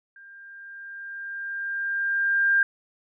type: tone with level ramp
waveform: sine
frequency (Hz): 1597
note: G6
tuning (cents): +32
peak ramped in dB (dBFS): -45 to -16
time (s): 0.16-2.63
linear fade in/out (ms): 2
effects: none